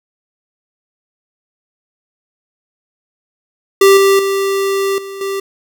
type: tone with level steps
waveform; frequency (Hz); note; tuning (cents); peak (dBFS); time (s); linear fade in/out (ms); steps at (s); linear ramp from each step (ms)
square; 392; G4; 0; -5 / -8 / -14 / -26 / -18; 3.81-5.4; 5; 3.97 / 4.19 / 4.98 / 5.21; 2
effects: none